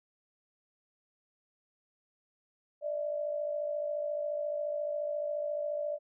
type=tone pair together; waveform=sine; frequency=590 / 644.3 Hz; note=D5 / E5; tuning=+8 / -40 cents; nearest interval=major second; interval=152 cents; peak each=-32 / -39 dBFS; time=2.81-5.99 s; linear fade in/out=50 ms; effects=none